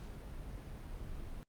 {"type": "noise", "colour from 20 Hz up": "brown", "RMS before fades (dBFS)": -45, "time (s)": [0, 1.43], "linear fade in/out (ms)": 0, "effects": ["Opus 48 kbps"]}